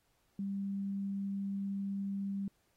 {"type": "tone", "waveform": "sine", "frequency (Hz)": 197.5, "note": "G3", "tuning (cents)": 13, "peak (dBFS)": -34, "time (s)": [0.39, 2.48], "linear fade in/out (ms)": 2, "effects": ["pink hiss -75 dBFS RMS until 2.76 s", "AAC 48 kbps"]}